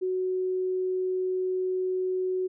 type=tone; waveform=sine; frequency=370.7 Hz; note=F#4; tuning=3 cents sharp; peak=-25 dBFS; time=0.01-2.48 s; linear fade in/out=20 ms; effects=none